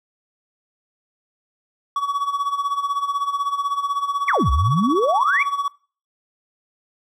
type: tone with tremolo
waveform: triangle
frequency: 1131 Hz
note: C#6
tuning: 34 cents sharp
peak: -15 dBFS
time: 1.96-5.68 s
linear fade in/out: 2 ms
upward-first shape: sine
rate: 16 Hz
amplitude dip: 75%
type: exponential two-way sweep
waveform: sine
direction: down then up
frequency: 2382 to 60.3 to 2382 Hz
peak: -16 dBFS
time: 4.28-5.43 s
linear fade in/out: 5 ms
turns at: 4.51 s
effects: noise-tail reverb RT60 0.4 s tail -21 dB re dry